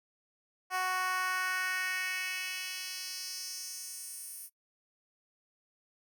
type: tone with high-pass filter sweep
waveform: 10% pulse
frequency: 370 Hz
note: F#4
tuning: in tune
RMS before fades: -36 dBFS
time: 0.7-4.5 s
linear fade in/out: 50 ms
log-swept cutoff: 800 to 11000 Hz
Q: 1.9
effects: noise-tail reverb RT60 0.1 s tail -20 dB re dry